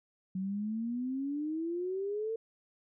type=exponential sweep; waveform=sine; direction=up; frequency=185 to 456 Hz; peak=-32 dBFS; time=0.35-2.36 s; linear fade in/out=5 ms; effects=none